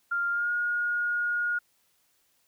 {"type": "tone with pitch glide", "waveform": "sine", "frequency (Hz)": [1396.9, 1434.5], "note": ["F6", "F6"], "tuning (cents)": [0, 46], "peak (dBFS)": -25, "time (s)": [0.11, 1.59], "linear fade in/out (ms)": 10, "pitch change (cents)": 46, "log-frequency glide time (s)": [0.31, 0.51], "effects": ["white hiss -69 dBFS RMS until 2.47 s"]}